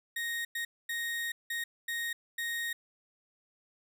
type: tone bursts at uneven times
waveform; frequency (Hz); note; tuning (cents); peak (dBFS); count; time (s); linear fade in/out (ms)
35% pulse; 1864.7; A#6; 0; -31; 6; 0.16-0.45 / 0.55-0.65 / 0.89-1.32 / 1.5-1.64 / 1.88-2.13 / 2.38-2.73; 5
effects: none